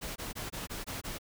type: noise bursts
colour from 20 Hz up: pink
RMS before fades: -39 dBFS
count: 7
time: 0.01-1.186 s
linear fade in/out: 20 ms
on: 150 ms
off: 21 ms
effects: none